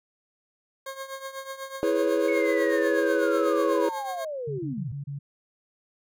20% pulse tone with tremolo, 538 Hz, C5, 48 cents sharp, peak -27 dBFS, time 0.86-4.25 s, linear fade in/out 5 ms, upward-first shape triangle, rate 8.1 Hz, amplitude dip 80%
triangle chord, C# minor seventh, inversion first, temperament equal, 329.6 / 415.3 / 493.9 / 554.4 Hz, E4 / G#4 / B4 / C#5, 0 / 0 / 0 / 0 cents, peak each -25 dBFS, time 1.83-3.89 s, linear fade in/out 0 ms
sine linear sweep, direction down, 2217 to 98 Hz, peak -30 dBFS, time 2.28-4.92 s, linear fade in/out 5 ms
sine tone bursts, 141.3 Hz, C#3, 34 cents sharp, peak -31 dBFS, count 5, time 4.47-5.19 s, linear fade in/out 10 ms, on 120 ms, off 30 ms
effects none

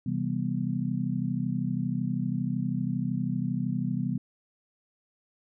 sine chord, C major seventh, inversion none, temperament just, 130.81 / 163.52 / 196.22 / 245.3 Hz, C3 / E3 / G3 / B3, 0 / -14 / +2 / -12 cents, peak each -32 dBFS, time 0.06-4.18 s, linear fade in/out 5 ms, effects none

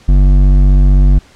sine tone with hard clipping, 47.89 Hz, G1, 40 cents flat, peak -6 dBFS, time 0.08-1.19 s, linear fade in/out 10 ms, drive 10 dB, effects pink hiss -44 dBFS RMS until 1.35 s + low-pass 7000 Hz 12 dB/octave

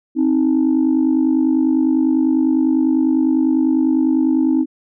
sine tone pair together, 264.3 / 314.3 Hz, C4 / D#4, +18 / +18 cents, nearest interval minor third, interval 300 cents, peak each -14 dBFS, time 0.15-4.66 s, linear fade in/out 50 ms, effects tanh soft clip ceiling -8 dBFS

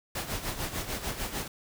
pink noise with tremolo, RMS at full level -32 dBFS, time 0.15-1.48 s, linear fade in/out 5 ms, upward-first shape sine, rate 6.7 Hz, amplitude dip 65%, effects none

